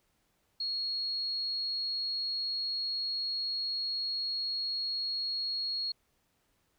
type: tone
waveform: sine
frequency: 4309 Hz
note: C#8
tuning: 50 cents flat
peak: -31 dBFS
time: 0.6-5.92 s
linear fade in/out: 5 ms
effects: pink hiss -74 dBFS RMS until 6.78 s